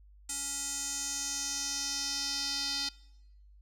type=tone with band-pass filter sweep; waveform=square; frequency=279.9 Hz; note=C#4; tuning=17 cents sharp; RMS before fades=-35 dBFS; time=0.29-2.89 s; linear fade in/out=5 ms; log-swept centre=7900 to 4600 Hz; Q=3.8; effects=noise-tail reverb RT60 0.9 s tail -22 dB re dry + added 50 Hz sine -54 dBFS peak until 3.61 s